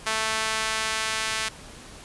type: tone with high-pass filter sweep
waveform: sawtooth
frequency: 220 Hz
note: A3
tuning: in tune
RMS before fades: -27 dBFS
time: 0.06-1.49 s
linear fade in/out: 10 ms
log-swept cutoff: 1100 to 1700 Hz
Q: 0.79
effects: pink hiss -44 dBFS RMS until 2.04 s + resampled to 24000 Hz